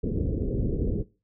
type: low-pass noise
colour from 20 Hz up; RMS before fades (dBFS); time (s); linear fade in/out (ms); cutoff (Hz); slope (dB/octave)
pink; -27; 0.03-1.03; 10; 480; 48
effects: noise-tail reverb RT60 0.3 s tail -19 dB re dry